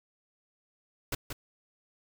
pink noise with echo, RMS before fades -32 dBFS, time 1.12-1.15 s, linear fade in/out 5 ms, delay 180 ms, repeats 1, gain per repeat -6 dB, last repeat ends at 1.33 s, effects none

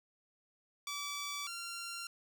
10% pulse tone pair in turn, 1153 / 1380.4 Hz, D6 / F6, -32 / -21 cents, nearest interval minor third, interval 311 cents, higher second, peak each -30 / -33 dBFS, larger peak first, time 0.87-1.47 / 1.47-2.07 s, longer neither, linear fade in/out 2 ms, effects none

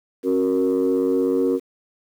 sine chord, F# major, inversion second, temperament equal with one note detuned, 270.1 / 370 / 466.2 Hz, C#4 / F#4 / A#4, -45 / 0 / 0 cents, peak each -20 dBFS, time 0.23-1.6 s, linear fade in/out 50 ms, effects tanh soft clip ceiling -12 dBFS + 8-bit

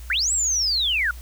sine linear two-way sweep, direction up then down, 1366 to 7902 to 1366 Hz, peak -19 dBFS, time 0.1-1.11 s, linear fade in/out 2 ms, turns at 0.32 s, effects added 60 Hz sine -35 dBFS peak until 1.21 s + white hiss -48 dBFS RMS until 1.21 s

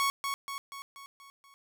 sawtooth tone with echo, 1108.7 Hz, C#6, in tune, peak -22 dBFS, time 0-0.1 s, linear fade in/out 0 ms, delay 240 ms, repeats 6, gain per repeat -5 dB, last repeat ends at 1.54 s, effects none

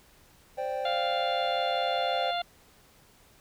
triangle chord, C suspended second, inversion none, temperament equal, 523.3 / 587.3 / 784 Hz, C5 / D5 / G5, 0 / 0 / 0 cents, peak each -31 / -33 / -32 dBFS, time 0.57-2.32 s, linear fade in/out 20 ms
harmonic tone, 698.5 Hz, F5, in tune, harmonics 1 / 2 / 3 / 4 / 5 / 6, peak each -29 / -38 / -42 / -40 / -36 / -43 dBFS, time 0.85-2.42 s, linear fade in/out 5 ms
effects pink hiss -59 dBFS RMS until 3.4 s

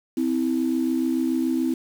sine tone pair together, 258 / 325 Hz, C4 / E4, -24 / -24 cents, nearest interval major third, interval 400 cents, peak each -22 / -23 dBFS, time 0.17-1.74 s, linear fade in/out 5 ms, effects tanh soft clip ceiling -12 dBFS + 7-bit

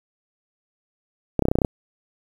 clicks, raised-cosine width 2 ms, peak -5 dBFS, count 9, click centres 1.393 / 1.423 / 1.454 / 1.485 / 1.515 / 1.555 / 1.587 / 1.618 / 1.648 s, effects 7-bit

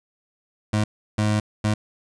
25% pulse tone bursts at uneven times, 106.1 Hz, G#2, 38 cents sharp, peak -15 dBFS, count 3, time 0.73-0.84 / 1.18-1.4 / 1.64-1.74 s, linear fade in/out 5 ms, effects resampled to 22050 Hz

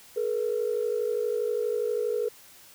sine tone pair together, 427.8 / 480.2 Hz, A4 / B4, -49 / -49 cents, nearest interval major second, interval 200 cents, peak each -27 dBFS, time 0.16-2.29 s, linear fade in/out 10 ms, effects tanh soft clip ceiling -18 dBFS + white hiss -52 dBFS RMS until 2.74 s

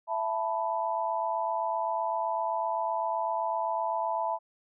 sine chord, E suspended fourth, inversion none, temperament equal with one note detuned, 664.6 / 880 / 987.8 Hz, E5 / A5 / B5, +14 / 0 / 0 cents, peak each -32 / -31 / -32 dBFS, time 0.07-4.39 s, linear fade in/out 50 ms, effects none

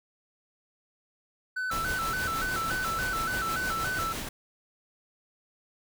triangle tone with vibrato, 1414 Hz, F6, 21 cents sharp, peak -27 dBFS, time 1.56-4.13 s, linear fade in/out 10 ms, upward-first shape square, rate 3.5 Hz, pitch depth 110 cents each way
pink noise with tremolo, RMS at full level -34 dBFS, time 1.71-4.29 s, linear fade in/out 5 ms, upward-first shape sine, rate 6.2 Hz, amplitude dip 35%
effects none

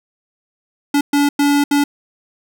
square tone bursts at uneven times, 286.7 Hz, D4, 42 cents flat, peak -12 dBFS, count 4, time 0.94-1.01 / 1.13-1.29 / 1.39-1.64 / 1.71-1.84 s, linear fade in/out 5 ms, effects none

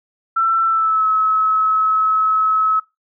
sine tone with pitch glide, 1339 to 1289.7 Hz, E6 to E6, +27 to -38 cents, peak -13 dBFS, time 0.36-2.8 s, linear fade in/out 10 ms, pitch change -65 cents, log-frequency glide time 0.65-1.06 s, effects noise-tail reverb RT60 0.2 s tail -18 dB re dry

